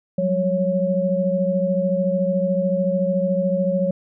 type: tone cluster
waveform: sine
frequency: 180.9 / 194.6 / 553 Hz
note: F#3 / G3 / C#5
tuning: -39 / -12 / -4 cents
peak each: -22 / -25 / -20 dBFS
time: 0.18-3.91 s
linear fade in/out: 5 ms
effects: none